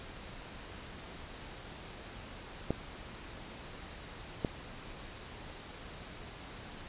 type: clicks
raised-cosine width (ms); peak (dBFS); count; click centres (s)
2; -16; 2; 2.706 / 4.448
effects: pink hiss -47 dBFS RMS until 6.88 s + resampled to 8000 Hz